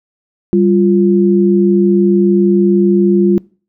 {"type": "tone pair together", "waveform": "sine", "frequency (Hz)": [196, 349.2], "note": ["G3", "F4"], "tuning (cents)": [0, 0], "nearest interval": "minor seventh", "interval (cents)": 1000, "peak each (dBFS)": -10, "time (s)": [0.53, 3.38], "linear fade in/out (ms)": 0, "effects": ["noise-tail reverb RT60 0.4 s tail -24 dB re dry"]}